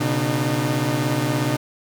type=tone cluster; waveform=sawtooth; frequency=122.3 / 139.2 / 303.3 Hz; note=B2 / C#3 / D#4; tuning=-16 / +8 / -44 cents; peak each=-20 dBFS; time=0-1.57 s; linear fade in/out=10 ms; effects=none